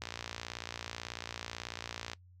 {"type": "click train", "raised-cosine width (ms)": 0.2, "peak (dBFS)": -21, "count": 124, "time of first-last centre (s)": [0.02, 2.133], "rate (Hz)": 58.2, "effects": ["noise-tail reverb RT60 0.1 s tail -22 dB re dry", "added 90 Hz sine -56 dBFS peak until 2.4 s"]}